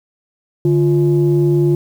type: tone pair together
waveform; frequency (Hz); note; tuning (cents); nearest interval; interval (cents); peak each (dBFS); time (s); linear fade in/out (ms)
sine; 146.83 / 349.2; D3 / F4; 0 / 0; octave + minor third; 1500; -12; 0.65-1.75; 2
effects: tanh soft clip ceiling -5 dBFS + 7-bit